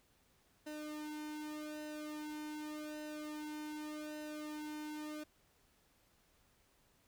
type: tone with flanger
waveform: sawtooth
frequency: 302.9 Hz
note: D#4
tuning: 46 cents flat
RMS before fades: -45 dBFS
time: 0.66-5.24 s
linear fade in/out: 10 ms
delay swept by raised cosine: 0.88 to 1.78 ms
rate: 0.85 Hz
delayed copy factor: -0.9
effects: pink hiss -72 dBFS RMS until 7.07 s